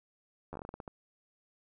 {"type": "slowing click train", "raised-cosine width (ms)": 1, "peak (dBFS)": -28, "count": 11, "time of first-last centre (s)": [0.53, 0.878], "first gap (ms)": 11, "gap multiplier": 1.24, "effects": []}